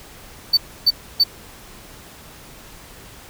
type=tone bursts; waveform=triangle; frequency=4542 Hz; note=C#8; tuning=41 cents sharp; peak=-9 dBFS; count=3; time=0.53-1.239 s; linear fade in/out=10 ms; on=43 ms; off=290 ms; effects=pink hiss -42 dBFS RMS until 3.29 s